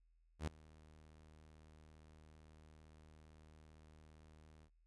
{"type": "tone with ADSR envelope", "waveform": "sawtooth", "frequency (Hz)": 77.7, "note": "D#2", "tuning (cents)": -2, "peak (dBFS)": -33, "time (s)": [0.39, 4.7], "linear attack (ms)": 84, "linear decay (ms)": 3, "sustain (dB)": -24, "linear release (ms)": 67, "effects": ["added 41 Hz sine -70 dBFS peak until 4.86 s", "resampled to 24000 Hz"]}